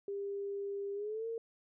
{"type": "tone with pitch glide", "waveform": "sine", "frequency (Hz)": [400, 456.8], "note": ["G4", "A#4"], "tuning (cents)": [35, -35], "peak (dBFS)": -36, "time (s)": [0.08, 1.38], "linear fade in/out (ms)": 2, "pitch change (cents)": 230, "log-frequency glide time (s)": [0.94, 1.27], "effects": []}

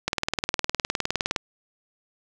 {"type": "click train", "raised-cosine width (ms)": 0.2, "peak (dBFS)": -6, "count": 26, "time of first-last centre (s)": [0.08, 1.362], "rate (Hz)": 19.5, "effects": []}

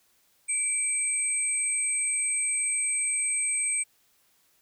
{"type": "tone pair together", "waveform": "sine", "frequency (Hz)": [2318, 8267], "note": ["D7", "C9"], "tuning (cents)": [-23, -22], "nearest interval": "octave + minor seventh", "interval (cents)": 2201, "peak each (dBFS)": [-33, -25], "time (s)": [0.48, 3.84], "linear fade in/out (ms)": 20, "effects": ["white hiss -66 dBFS RMS until 4.61 s"]}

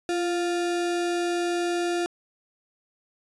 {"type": "tone with sample-and-hold", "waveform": "sine", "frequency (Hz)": 345.6, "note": "F4", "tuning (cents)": -18, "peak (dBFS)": -23, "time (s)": [0.09, 2.06], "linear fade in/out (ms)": 0, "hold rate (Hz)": 1050, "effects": ["resampled to 22050 Hz"]}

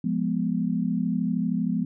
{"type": "chord", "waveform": "sine", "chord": "F diminished", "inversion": "none", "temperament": "equal", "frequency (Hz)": [174.61, 207.7, 246.9], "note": ["F3", "Ab3", "Cb4"], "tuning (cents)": [0, 0, 0], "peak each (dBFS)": -27, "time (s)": [0.04, 1.85], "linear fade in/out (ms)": 5, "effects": []}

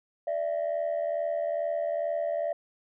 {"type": "tone pair together", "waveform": "sine", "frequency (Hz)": [587.7, 670], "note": ["D5", "E5"], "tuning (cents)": [1, 28], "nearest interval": "major second", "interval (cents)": 227, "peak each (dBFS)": -28, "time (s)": [0.27, 2.53], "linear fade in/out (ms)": 5, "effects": ["tanh soft clip ceiling -23 dBFS"]}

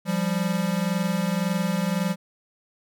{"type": "tone pair together", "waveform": "square", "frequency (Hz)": [173.7, 195.54], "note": ["F3", "G3"], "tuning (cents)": [-9, -4], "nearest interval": "major second", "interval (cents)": 205, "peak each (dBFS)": -26, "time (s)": [0.05, 2.16], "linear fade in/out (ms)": 50, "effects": []}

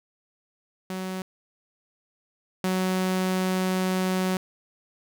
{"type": "tone pair in turn", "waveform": "sawtooth", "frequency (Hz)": [186.9, 186.03], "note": ["F#3", "F#3"], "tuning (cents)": [18, 10], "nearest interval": "unison", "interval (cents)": 8, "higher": "first", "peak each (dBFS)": [-26, -19], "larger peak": "second", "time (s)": [[0.9, 1.22], [2.64, 4.37]], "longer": "second", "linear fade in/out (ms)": 2, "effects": []}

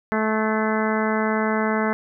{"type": "harmonic tone with a mistuned harmonic", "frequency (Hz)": 217.6, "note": "A3", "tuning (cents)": -19, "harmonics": [1, 2, 3, 4, 5, 6, 7, 8, 9], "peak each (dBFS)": [-23, -26, -28, -29, -30, -31, -31, -32, -33], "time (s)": [0.12, 1.93], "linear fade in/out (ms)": 0, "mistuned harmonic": 9, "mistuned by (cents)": 62, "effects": []}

